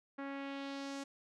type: tone with low-pass filter sweep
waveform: sawtooth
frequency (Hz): 276.5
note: C#4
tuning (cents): -4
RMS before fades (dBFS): -43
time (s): 0.18-1.04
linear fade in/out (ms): 10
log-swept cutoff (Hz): 1700 to 7400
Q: 1.6
effects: none